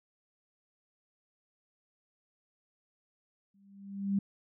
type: tone with exponential growth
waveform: sine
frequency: 198 Hz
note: G3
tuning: 18 cents sharp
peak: -24 dBFS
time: 3.54-4.19 s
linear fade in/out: 5 ms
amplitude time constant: 140 ms
effects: none